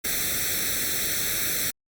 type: noise with comb filter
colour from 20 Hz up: white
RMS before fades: -26 dBFS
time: 0.04-1.71 s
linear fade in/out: 10 ms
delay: 0.51 ms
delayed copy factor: +1
effects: Opus 48 kbps